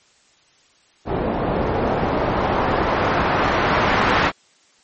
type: noise with low-pass filter sweep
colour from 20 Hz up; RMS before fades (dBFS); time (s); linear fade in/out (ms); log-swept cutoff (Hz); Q
white; -19; 1.05-4.32; 50; 530 to 1600; 0.88
effects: white hiss -56 dBFS RMS until 4.83 s + MP3 32 kbps